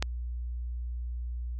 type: click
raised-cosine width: 0.2 ms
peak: -11 dBFS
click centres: 0.025 s
effects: added 60 Hz sine -32 dBFS peak until 1.59 s